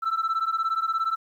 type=beating tone pair; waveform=sine; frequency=1318.5 / 1335.5 Hz; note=E6 / E6; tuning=0 / +22 cents; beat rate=17 Hz; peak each=-24 dBFS; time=0.02-1.16 s; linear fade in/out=20 ms; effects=tanh soft clip ceiling -20 dBFS + 10-bit